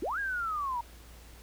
sine linear two-way sweep, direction up then down, 262.4 to 1655 to 925 Hz, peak -30 dBFS, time 0.02-0.81 s, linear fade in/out 5 ms, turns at 0.19 s, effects added 58 Hz sine -50 dBFS peak until 1.42 s + pink hiss -55 dBFS RMS until 1.42 s

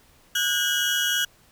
35% pulse tone cluster, 1463 / 1607 / 2926 / 3297 Hz, F#6 / G6 / F#7 / G#7, -20 / +43 / -20 / -13 cents, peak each -26 dBFS, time 0.35-1.25 s, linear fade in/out 5 ms, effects pink hiss -57 dBFS RMS until 1.51 s

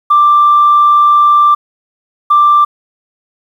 sine tone pair in turn, 1179 / 1179 Hz, D6 / D6, +6 / +6 cents, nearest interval unison, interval 0 cents, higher neither, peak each -3 dBFS, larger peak neither, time 0.1-1.55 / 2.3-2.65 s, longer first, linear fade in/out 10 ms, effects tanh soft clip ceiling 0 dBFS + 7-bit

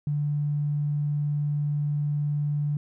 triangle tone with tanh clipping, 146.83 Hz, D3, in tune, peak -23 dBFS, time 0.07-2.77 s, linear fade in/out 2 ms, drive 3 dB, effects none

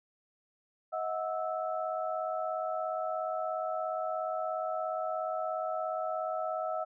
sine tone cluster, 635 / 732 / 1311 Hz, D#5 / F#5 / E6, +35 / -19 / -10 cents, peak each -34 / -36 / -38 dBFS, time 0.92-6.85 s, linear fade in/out 20 ms, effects none

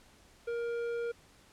square tone with low-pass filter, 469.9 Hz, A#4, 14 cents sharp, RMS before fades -35 dBFS, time 0.47-1.12 s, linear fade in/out 10 ms, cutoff 1700 Hz, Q 0.61, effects pink hiss -61 dBFS RMS until 1.52 s + low-pass 10000 Hz 12 dB/octave

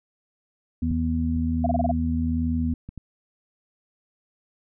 harmonic tone, 81.3 Hz, E2, 23 cents flat, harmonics 1 / 2 / 3, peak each -25 / -32 / -24 dBFS, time 0.82-2.74 s, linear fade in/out 5 ms
clicks, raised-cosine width 5 ms, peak -19 / -26 / -24 / -24 dBFS, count 4, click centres 0.913 / 1.365 / 2.89 / 2.977 s
sine tone bursts, 690 Hz, F5, 21 cents flat, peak -20 dBFS, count 6, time 1.64-1.914 s, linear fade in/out 5 ms, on 24 ms, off 26 ms
effects none

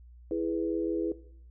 sine chord, E major, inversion none, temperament equal, 329.6 / 415.3 / 493.9 Hz, E4 / G#4 / B4, 0 / 0 / 0 cents, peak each -30 / -33 / -34 dBFS, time 0.31-1.12 s, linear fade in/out 2 ms, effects noise-tail reverb RT60 0.6 s tail -17 dB re dry + added 60 Hz sine -49 dBFS peak until 1.5 s

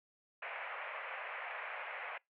white band-pass noise, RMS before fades -44 dBFS, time 0.42-2.18 s, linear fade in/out 5 ms, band 510 to 2500 Hz, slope 48 dB/octave, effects noise-tail reverb RT60 0.2 s tail -26 dB re dry

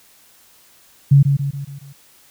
sine tone with echo, 140 Hz, C#3, 18 cents sharp, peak -6 dBFS, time 1.11-1.23 s, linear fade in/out 10 ms, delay 140 ms, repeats 5, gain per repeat -6 dB, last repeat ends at 1.93 s, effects white hiss -51 dBFS RMS until 2.3 s

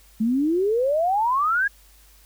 sine exponential sweep, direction up, 212.7 to 1681 Hz, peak -18 dBFS, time 0.2-1.68 s, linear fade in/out 10 ms, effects added 50 Hz sine -52 dBFS peak until 2.25 s + white hiss -55 dBFS RMS until 2.25 s

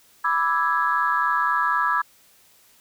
sine chord, E dominant seventh, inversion second, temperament equal, 987.8 / 1174.7 / 1318.5 / 1661.2 Hz, B5 / D6 / E6 / G#6, 0 / 0 / 0 / 0 cents, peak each -24 dBFS, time 0.24-2.02 s, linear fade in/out 10 ms, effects tanh soft clip ceiling -8 dBFS + white hiss -56 dBFS RMS until 2.8 s

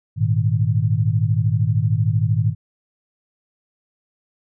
sine chord, Ab suspended second, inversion none, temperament just, 103.83 / 116.8 / 155.74 Hz, Ab2 / Bb2 / Eb3, 0 / +4 / +2 cents, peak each -19 / -19 / -22 dBFS, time 0.16-2.55 s, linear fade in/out 50 ms, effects none

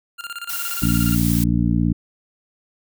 25% pulse tone with tremolo, 1396.9 Hz, F6, in tune, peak -24 dBFS, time 0.18-1.16 s, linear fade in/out 20 ms, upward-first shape square, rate 17 Hz, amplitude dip 80%
blue noise, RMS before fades -27 dBFS, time 0.49-1.44 s, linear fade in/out 5 ms
harmonic tone, 58.27 Hz, A#1, in tune, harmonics 1 / 2 / 3 / 4 / 5, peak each -23 / -22 / -20 / -22 / -24 dBFS, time 0.82-1.93 s, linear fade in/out 5 ms
effects none

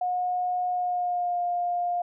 sine tone with pitch glide, 723 to 705.3 Hz, F#5 to F5, -40 to +17 cents, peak -24 dBFS, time 0.01-2.02 s, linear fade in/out 5 ms, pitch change -43 cents, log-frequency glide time 0.69-1.4 s, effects none

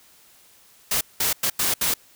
white noise bursts at uneven times, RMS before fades -22 dBFS, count 5, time 0.91-1.01 / 1.2-1.33 / 1.43-1.5 / 1.59-1.74 / 1.81-1.94 s, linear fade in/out 5 ms, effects white hiss -54 dBFS RMS until 2.15 s

